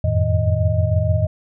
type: tone cluster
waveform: sine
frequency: 87 / 93.5 / 109.5 / 155 / 622 Hz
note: F2 / F#2 / A2 / D#3 / D#5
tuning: -6 / +19 / -8 / -6 / -1 cents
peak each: -19 / -23 / -19 / -25 / -24 dBFS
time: 0.04-1.27 s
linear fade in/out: 5 ms
effects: none